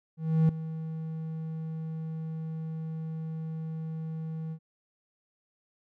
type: tone with ADSR envelope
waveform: triangle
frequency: 160 Hz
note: D#3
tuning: 49 cents sharp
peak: -16 dBFS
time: 0.17-4.59 s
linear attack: 320 ms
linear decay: 3 ms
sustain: -15 dB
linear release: 72 ms
effects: none